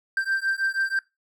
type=beating tone pair; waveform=triangle; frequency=1568 / 1574.2 Hz; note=G6 / G6; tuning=0 / +7 cents; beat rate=6.2 Hz; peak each=-24 dBFS; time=0.17-0.99 s; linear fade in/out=2 ms; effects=noise-tail reverb RT60 0.2 s tail -20 dB re dry